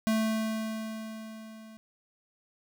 square tone with level ramp, 220 Hz, A3, in tune, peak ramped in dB -24 to -48 dBFS, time 0.07-1.77 s, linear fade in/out 0 ms, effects none

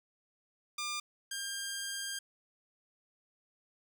10% pulse tone pair in turn, 1200 / 1601.8 Hz, D6 / G6, +37 / +37 cents, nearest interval perfect fourth, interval 500 cents, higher second, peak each -27 / -28 dBFS, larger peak first, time 0.78-1 / 1.31-2.19 s, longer second, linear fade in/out 5 ms, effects none

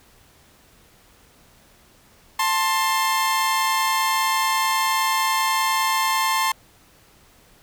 sawtooth tone pair together, 885.6 / 1055 Hz, A5 / C6, +11 / +14 cents, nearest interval minor third, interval 303 cents, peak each -19 / -17 dBFS, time 2.39-6.52 s, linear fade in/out 5 ms, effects pink hiss -54 dBFS RMS until 7.62 s

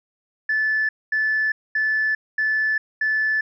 sine tone bursts, 1742 Hz, A6, 18 cents flat, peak -17 dBFS, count 5, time 0.49-3.41 s, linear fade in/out 5 ms, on 400 ms, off 230 ms, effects tanh soft clip ceiling -14 dBFS

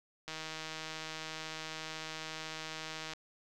click train, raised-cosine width 0.2 ms, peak -24 dBFS, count 452, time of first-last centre 0.28-3.134 s, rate 158 Hz, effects none

